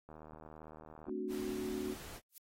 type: click train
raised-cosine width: 1 ms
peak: -38 dBFS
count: 79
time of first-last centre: 0.09-1.094 s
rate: 77.7 Hz
type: chord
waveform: sine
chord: D dominant seventh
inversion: second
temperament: equal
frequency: 220 / 261.6 / 293.7 / 370 Hz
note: A3 / C4 / D4 / F#4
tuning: 0 / 0 / 0 / 0 cents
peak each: -43 / -44 / -43 / -39 dBFS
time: 1.06-1.96 s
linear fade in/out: 50 ms
type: noise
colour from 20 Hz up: pink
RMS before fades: -50 dBFS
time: 1.28-2.21 s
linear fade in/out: 50 ms
type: noise with exponential growth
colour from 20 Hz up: violet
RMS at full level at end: -45 dBFS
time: 2.29-2.38 s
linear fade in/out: 2 ms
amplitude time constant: 19 ms
effects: AAC 48 kbps